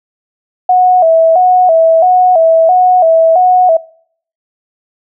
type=tone with vibrato; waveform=sine; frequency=691 Hz; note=F5; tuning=19 cents flat; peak=-4 dBFS; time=0.69-3.77 s; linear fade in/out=5 ms; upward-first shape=square; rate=1.5 Hz; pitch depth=100 cents each way; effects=noise-tail reverb RT60 0.6 s tail -23 dB re dry